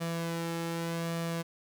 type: tone with flanger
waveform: sawtooth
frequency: 167.1 Hz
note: E3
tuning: 24 cents sharp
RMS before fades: -34 dBFS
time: 0-1.43 s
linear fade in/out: 20 ms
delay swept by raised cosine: 1.7 to 2.29 ms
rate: 0.84 Hz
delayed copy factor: +0.5
effects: none